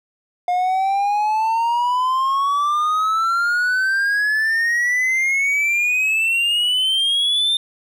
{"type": "exponential sweep", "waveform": "triangle", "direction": "up", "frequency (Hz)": [710, 3617], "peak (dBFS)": -14, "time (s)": [0.48, 7.57], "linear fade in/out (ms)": 2, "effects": []}